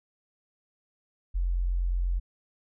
sine tone, 44.22 Hz, F1, 22 cents sharp, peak -24 dBFS, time 1.34-2.2 s, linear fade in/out 20 ms, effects none

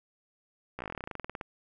slowing click train, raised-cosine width 0.5 ms, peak -22 dBFS, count 20, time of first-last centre 0.79-1.412 s, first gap 15 ms, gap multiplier 1.08, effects none

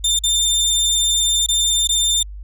25% pulse tone with dropouts, 3596 Hz, A7, 37 cents sharp, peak -11 dBFS, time 0.04-2.23 s, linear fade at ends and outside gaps 5 ms, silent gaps 0.191-0.236 / 1.463-1.486 / 1.874-1.89 s, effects added 50 Hz sine -30 dBFS peak until 2.43 s

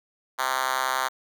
5% pulse tone with high-pass filter, 130.81 Hz, C3, in tune, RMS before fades -26 dBFS, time 0.38-1.09 s, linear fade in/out 20 ms, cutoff 960 Hz, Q 1.4, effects none

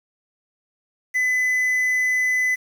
triangle tone with quantisation, 2009 Hz, B6, 29 cents sharp, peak -16 dBFS, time 1.14-2.56 s, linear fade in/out 20 ms, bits 7, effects none

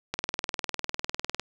click train, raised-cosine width 0.2 ms, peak -11 dBFS, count 26, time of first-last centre 0.14-1.396 s, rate 19.9 Hz, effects none

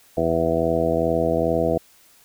harmonic tone, 82.41 Hz, E2, in tune, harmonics 1 / 2 / 3 / 4 / 5 / 6 / 7 / 8 / 9, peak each -31 / -28 / -29 / -26 / -29 / -23 / -32 / -23 / -33 dBFS, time 0.17-1.78 s, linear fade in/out 5 ms, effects white hiss -54 dBFS RMS until 2.24 s

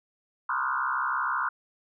sine tone with frequency modulation, 1230 Hz, D#6, 20 cents flat, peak -25 dBFS, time 0.49-1.49 s, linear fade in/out 5 ms, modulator 66.4 Hz, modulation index 4, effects none

